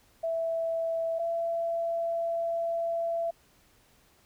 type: tone pair in turn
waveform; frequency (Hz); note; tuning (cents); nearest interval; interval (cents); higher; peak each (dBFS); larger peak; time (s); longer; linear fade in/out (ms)
sine; 659.3 / 671.6; E5 / E5; 0 / +32; unison; 32; second; -27 / -27; neither; 0.23-1.19 / 1.19-3.31; second; 10
effects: pink hiss -63 dBFS RMS until 4.25 s